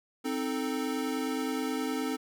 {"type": "chord", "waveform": "square", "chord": "A diminished", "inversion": "first", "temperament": "equal", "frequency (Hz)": [261.6, 311.1, 440], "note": ["C4", "Eb4", "A4"], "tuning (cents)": [0, 0, 0], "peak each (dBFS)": [-33, -36, -37], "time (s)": [0.24, 2.17], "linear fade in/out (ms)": 20, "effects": []}